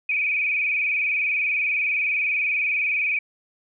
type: tone with vibrato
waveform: sine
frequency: 2403 Hz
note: D7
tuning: 39 cents sharp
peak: -20 dBFS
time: 0.09-3.19 s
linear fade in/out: 5 ms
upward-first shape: square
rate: 20 Hz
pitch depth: 65 cents each way
effects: none